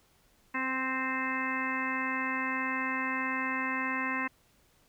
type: harmonic tone with a mistuned harmonic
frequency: 261.6 Hz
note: C4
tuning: in tune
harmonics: 1 / 2 / 3 / 4 / 5 / 6 / 7 / 8 / 10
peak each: -36 / -46 / -45 / -35 / -45 / -40 / -36 / -37 / -39 dBFS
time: 0.54-4.28 s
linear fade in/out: 10 ms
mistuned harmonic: 2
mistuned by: -15 cents
effects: pink hiss -66 dBFS RMS until 4.88 s